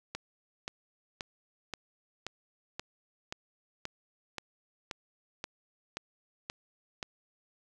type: click train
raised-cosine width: 0.2 ms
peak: -19 dBFS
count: 14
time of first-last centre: 0.15-7.028 s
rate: 1.89 Hz
effects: none